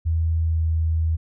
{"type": "tone with pitch glide", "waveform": "sine", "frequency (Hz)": [81.5, 80.7], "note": ["E2", "E2"], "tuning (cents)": [-19, -36], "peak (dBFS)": -18, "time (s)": [0.05, 1.17], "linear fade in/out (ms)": 20, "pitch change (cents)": -17, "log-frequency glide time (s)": [0.41, 0.61], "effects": []}